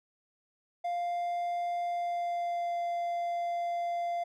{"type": "tone with pitch glide", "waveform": "triangle", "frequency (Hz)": [698.5, 692.1], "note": ["F5", "F5"], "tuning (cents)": [0, -16], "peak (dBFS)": -28, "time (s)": [0.84, 4.24], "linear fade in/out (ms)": 10, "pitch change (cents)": -16, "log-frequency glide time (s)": [1.83, 2.8], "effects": []}